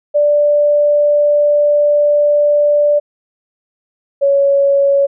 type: tone pair in turn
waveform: sine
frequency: 587.3 / 558.5 Hz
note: D5 / C#5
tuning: 0 / +13 cents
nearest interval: minor second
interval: 87 cents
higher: first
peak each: -8 dBFS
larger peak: neither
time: 0.14-3 / 4.21-5.07 s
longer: first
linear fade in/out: 20 ms
effects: none